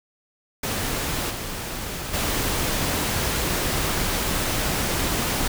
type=noise with level steps; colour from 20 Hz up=pink; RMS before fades=-26 / -31 / -24 dBFS; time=0.63-5.48 s; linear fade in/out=5 ms; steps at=1.3 / 2.13 s; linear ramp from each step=10 ms; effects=none